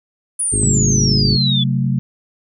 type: exponential sweep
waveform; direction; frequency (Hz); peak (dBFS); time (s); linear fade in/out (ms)
sine; down; 9956 to 3380; -16; 0.39-1.64; 10
type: harmonic tone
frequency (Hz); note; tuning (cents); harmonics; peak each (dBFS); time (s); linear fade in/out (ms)
51.91; G#1; 0; 1 / 2 / 3 / 4 / 5 / 6 / 7 / 8; -23 / -21 / -35 / -28 / -28 / -29 / -31 / -28; 0.52-1.37; 10
type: chord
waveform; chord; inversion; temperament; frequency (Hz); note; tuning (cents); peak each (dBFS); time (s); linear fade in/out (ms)
sine; F# diminished; second; just; 133.2 / 185 / 222; C3 / F#3 / A3; +31 / 0 / +16; -16 / -21 / -22; 0.63-1.99; 0
effects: none